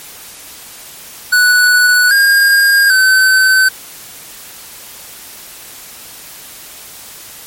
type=tone with pitch steps; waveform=square; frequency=1479 / 1616 / 1530 Hz; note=F#6 / G#6 / G6; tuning=-1 / -48 / -42 cents; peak=-7 dBFS; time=1.32-3.69 s; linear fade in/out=10 ms; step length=790 ms; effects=white hiss -33 dBFS RMS until 7.46 s + MP3 64 kbps